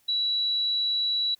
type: tone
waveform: sine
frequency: 3923 Hz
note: B7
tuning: 12 cents flat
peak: -23 dBFS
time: 0.08-1.35 s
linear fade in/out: 10 ms
effects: white hiss -65 dBFS RMS until 1.39 s